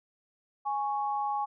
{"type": "tone pair together", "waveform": "sine", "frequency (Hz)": [830.6, 1108.7], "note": ["G#5", "C#6"], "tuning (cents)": [0, 0], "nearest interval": "perfect fourth", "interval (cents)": 500, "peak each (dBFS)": [-29, -34], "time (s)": [0.65, 1.46], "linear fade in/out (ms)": 20, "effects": []}